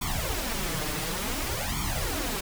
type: noise with flanger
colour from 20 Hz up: pink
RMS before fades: -30 dBFS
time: 0.01-2.41 s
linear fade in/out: 10 ms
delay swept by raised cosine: 0.89 to 6.69 ms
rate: 0.56 Hz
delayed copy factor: +0.95
effects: none